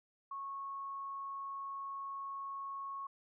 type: tone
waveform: sine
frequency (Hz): 1100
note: C#6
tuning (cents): -14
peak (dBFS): -40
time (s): 0.31-3.07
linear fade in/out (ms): 5
effects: none